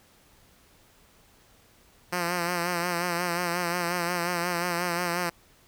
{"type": "tone with vibrato", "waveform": "5% pulse", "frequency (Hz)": 174.61, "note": "F3", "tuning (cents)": 0, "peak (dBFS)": -15, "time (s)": [2.12, 5.3], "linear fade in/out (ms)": 10, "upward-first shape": "sine", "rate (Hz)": 5.6, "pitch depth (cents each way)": 49, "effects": ["pink hiss -59 dBFS RMS until 5.67 s"]}